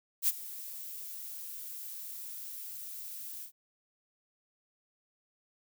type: noise with ADSR envelope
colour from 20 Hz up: violet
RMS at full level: -25 dBFS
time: 0.22-3.52 s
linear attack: 61 ms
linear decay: 33 ms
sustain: -18 dB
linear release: 97 ms
effects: none